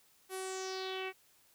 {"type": "tone with low-pass filter sweep", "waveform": "sawtooth", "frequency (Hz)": 377.8, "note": "F#4", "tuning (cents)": 36, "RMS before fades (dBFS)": -40, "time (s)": [0.29, 1.13], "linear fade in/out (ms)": 50, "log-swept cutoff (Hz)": [12000, 2300], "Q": 4.2, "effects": ["white hiss -67 dBFS RMS until 1.54 s"]}